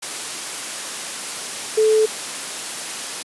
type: tone in noise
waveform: sine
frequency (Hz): 434.9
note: A4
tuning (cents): -20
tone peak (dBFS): -12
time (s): 1.77-2.06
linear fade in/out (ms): 10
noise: white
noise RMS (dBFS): -28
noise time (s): 0.02-3.23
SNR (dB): +13
effects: high-pass 200 Hz 12 dB/octave + resampled to 24000 Hz